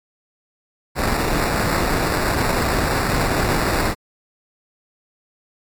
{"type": "noise with sample-and-hold", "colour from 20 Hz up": "pink", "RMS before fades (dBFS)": -20, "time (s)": [0.95, 3.95], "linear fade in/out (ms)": 50, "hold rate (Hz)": 3150, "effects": ["AAC 64 kbps"]}